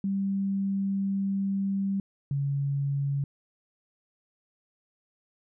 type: tone pair in turn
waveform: sine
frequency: 196 / 140.06 Hz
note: G3 / C#3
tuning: 0 / +18 cents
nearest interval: tritone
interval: 582 cents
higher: first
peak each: -25 dBFS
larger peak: neither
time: 0.04-2 / 2.31-3.24 s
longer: first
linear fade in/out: 2 ms
effects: none